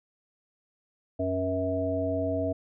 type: harmonic tone with a mistuned harmonic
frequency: 92.4 Hz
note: F#2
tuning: 2 cents flat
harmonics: 1 / 3 / 5 / 7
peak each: -33 / -31 / -34 / -29 dBFS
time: 1.19-2.53 s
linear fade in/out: 10 ms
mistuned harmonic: 5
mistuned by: +50 cents
effects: none